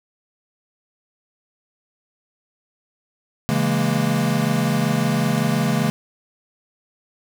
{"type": "chord", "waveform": "square", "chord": "A# half-diminished seventh", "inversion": "first", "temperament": "equal with one note detuned", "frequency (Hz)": [137.32, 164.81, 207.7, 233.1], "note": ["C#3", "E3", "G#3", "A#3"], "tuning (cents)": [-16, 0, 0, 0], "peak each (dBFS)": -24, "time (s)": [3.49, 5.9], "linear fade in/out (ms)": 0, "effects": []}